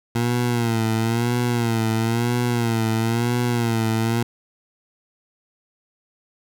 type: tone with vibrato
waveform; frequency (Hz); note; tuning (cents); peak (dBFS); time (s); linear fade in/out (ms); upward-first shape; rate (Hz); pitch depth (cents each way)
20% pulse; 116.54; A#2; 0; -14; 0.15-4.23; 5; sine; 1; 78
effects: none